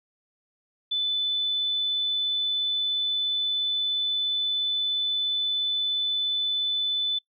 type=tone; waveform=sine; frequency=3503 Hz; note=A7; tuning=8 cents flat; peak=-23 dBFS; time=0.91-7.19 s; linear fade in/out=10 ms; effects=noise-tail reverb RT60 0.1 s tail -21 dB re dry